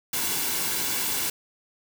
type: noise with comb filter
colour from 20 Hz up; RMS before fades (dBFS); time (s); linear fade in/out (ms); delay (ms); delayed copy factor
white; -27; 0.13-1.3; 5; 1.6; -0.5
effects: none